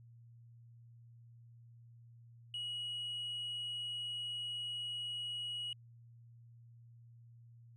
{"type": "tone with tanh clipping", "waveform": "sine", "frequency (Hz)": 2908, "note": "F#7", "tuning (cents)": -31, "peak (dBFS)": -39, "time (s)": [2.54, 5.73], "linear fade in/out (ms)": 2, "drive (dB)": 1, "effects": ["added 117 Hz sine -56 dBFS peak until 7.76 s"]}